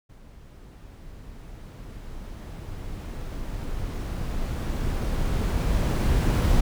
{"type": "noise with level ramp", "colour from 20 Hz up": "brown", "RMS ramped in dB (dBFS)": [-47, -19], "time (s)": [0.09, 6.61], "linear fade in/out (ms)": 10, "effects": []}